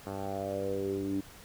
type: tone with low-pass filter sweep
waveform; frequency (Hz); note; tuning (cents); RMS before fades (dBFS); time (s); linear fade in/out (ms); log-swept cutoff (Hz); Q
10% pulse; 98; G2; 0; -34; 0.06-1.21; 10; 1000 to 280; 5.8
effects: pink hiss -52 dBFS RMS until 1.44 s